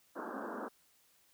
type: band-pass noise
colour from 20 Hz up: pink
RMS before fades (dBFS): -42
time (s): 0.15-0.69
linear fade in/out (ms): 20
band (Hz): 210 to 1600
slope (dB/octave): 96
effects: white hiss -69 dBFS RMS until 1.33 s